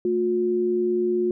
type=tone pair together; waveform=sine; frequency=222.4 / 358.3 Hz; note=A3 / F4; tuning=+19 / +44 cents; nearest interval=minor sixth; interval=825 cents; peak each=-28 / -20 dBFS; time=0.05-1.31 s; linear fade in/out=2 ms; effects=none